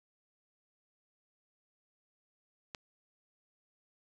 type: click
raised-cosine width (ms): 0.2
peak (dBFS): -23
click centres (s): 2.748
effects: none